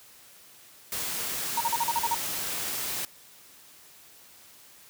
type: noise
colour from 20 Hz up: white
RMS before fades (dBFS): -32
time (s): 0.92-3.05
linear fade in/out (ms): 2
type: tone bursts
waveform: sine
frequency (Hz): 932.3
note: A#5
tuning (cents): 0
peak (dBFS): -23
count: 8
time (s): 1.57-2.146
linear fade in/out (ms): 5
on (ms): 37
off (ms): 40
effects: white hiss -53 dBFS RMS until 4.89 s + high-pass 60 Hz 12 dB/octave